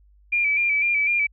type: tone with vibrato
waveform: sine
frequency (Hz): 2349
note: D7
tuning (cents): 0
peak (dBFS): -18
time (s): 0.32-1.27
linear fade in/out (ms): 10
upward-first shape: square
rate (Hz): 4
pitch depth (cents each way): 38
effects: added 50 Hz sine -52 dBFS peak until 1.32 s